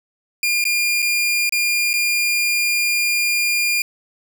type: tone with dropouts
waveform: sawtooth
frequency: 2410 Hz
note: D7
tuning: 44 cents sharp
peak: -13 dBFS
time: 0.43-3.82 s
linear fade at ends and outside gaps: 2 ms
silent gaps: 0.641-0.652 / 1.021-1.025 / 1.494-1.523 / 1.932-1.938 s
effects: none